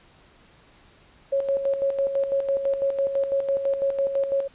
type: tone with tremolo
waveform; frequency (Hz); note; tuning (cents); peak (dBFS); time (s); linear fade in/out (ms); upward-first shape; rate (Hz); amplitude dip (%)
sine; 550; C#5; -14; -19; 1.32-4.48; 10; square; 6; 55
effects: pink hiss -55 dBFS RMS until 4.54 s + resampled to 8000 Hz